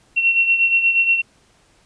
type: beating tone pair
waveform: sine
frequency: 2722 / 2730.4 Hz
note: F7 / F7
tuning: -45 / -40 cents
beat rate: 8.4 Hz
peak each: -14 / -21 dBFS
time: 0.16-1.22 s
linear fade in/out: 20 ms
effects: pink hiss -56 dBFS RMS until 1.85 s + resampled to 22050 Hz